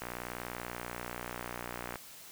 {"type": "click train", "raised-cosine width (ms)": 0.5, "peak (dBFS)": -23, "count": 118, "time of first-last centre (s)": [0.02, 1.957], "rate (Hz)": 60.4, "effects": ["white hiss -51 dBFS RMS until 2.31 s"]}